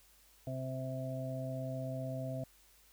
harmonic tone, 130.81 Hz, C3, in tune, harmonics 1 / 2 / 4 / 5, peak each -39 / -44 / -47 / -42 dBFS, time 0.47-2.44 s, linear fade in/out 2 ms, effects added 50 Hz sine -69 dBFS peak until 2.92 s + white hiss -65 dBFS RMS until 2.92 s

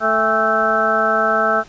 harmonic tone with a mistuned harmonic, 220 Hz, A3, in tune, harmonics 1 / 2 / 3 / 4 / 5 / 6 / 7, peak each -27 / -24 / -19 / -25 / -29 / -17 / -21 dBFS, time 0-1.64 s, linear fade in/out 50 ms, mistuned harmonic 4, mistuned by -130 cents, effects pink hiss -45 dBFS RMS until 1.68 s + resampled to 16000 Hz

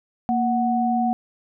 sine tone pair together, 233.1 / 740.6 Hz, A#3 / F#5, 0 / +1 cents, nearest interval octave + minor sixth, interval 2001 cents, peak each -21 dBFS, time 0.29-1.13 s, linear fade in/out 0 ms, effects none

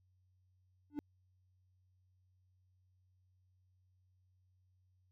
triangle tone with exponential growth, 293.7 Hz, D4, in tune, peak -31 dBFS, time 0.9-0.99 s, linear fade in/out 0 ms, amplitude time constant 19 ms, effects added 92 Hz sine -70 dBFS peak until 5.11 s

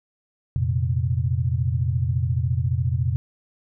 sine chord, F suspended fourth, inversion none, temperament equal, 87.31 / 116.54 / 130.81 Hz, F2 / Bb2 / C3, 0 / 0 / 0 cents, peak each -24 dBFS, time 0.56-3.16 s, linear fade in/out 0 ms, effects none

